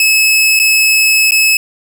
sawtooth tone with dropouts, 2589 Hz, E7, 32 cents flat, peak -4 dBFS, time 0-1.57 s, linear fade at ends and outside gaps 2 ms, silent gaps 0.592-0.598 / 1.309-1.319 s, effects none

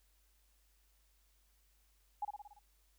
sine tone with echo, 828 Hz, G#5, 5 cents flat, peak -34 dBFS, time 2.22-2.25 s, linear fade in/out 5 ms, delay 57 ms, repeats 6, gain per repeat -4 dB, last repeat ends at 2.592 s, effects added 50 Hz sine -70 dBFS peak until 2.98 s + white hiss -75 dBFS RMS until 2.98 s

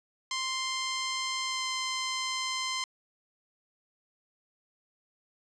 10% pulse tone with pitch glide, 1046.5 to 1039.9 Hz, C6 to C6, 0 to -11 cents, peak -22 dBFS, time 0.31-2.84 s, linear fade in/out 2 ms, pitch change -11 cents, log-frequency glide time 1.45-1.63 s, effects resampled to 24000 Hz + 10-bit

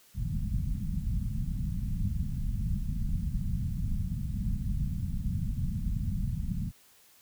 pink low-pass noise, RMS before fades -31 dBFS, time 0.14-6.72 s, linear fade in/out 50 ms, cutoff 210 Hz, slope 48 dB/octave, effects white hiss -60 dBFS RMS until 7.21 s

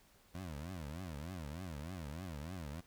20% pulse tone with vibrato, 81.9 Hz, E2, 11 cents flat, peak -38 dBFS, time 0.34-2.81 s, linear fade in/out 10 ms, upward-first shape triangle, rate 3.3 Hz, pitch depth 300 cents each way, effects pink hiss -67 dBFS RMS until 2.86 s

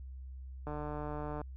click train, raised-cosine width 1 ms, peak -27 dBFS, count 112, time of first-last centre 0.67-1.415 s, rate 149 Hz, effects added 65 Hz sine -43 dBFS peak until 1.56 s

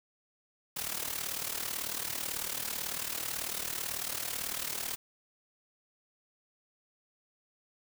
white noise with amplitude modulation, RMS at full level -33 dBFS, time 0.76-4.96 s, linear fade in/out 10 ms, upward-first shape sine, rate 38.1 Hz, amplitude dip 75%, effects none

